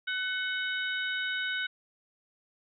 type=harmonic tone with a mistuned harmonic; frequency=750 Hz; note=F#5; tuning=23 cents sharp; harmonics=2 / 3 / 4 / 5; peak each=-31 / -39 / -39 / -38 dBFS; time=0.07-1.67 s; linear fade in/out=10 ms; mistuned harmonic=3; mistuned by=-43 cents; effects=none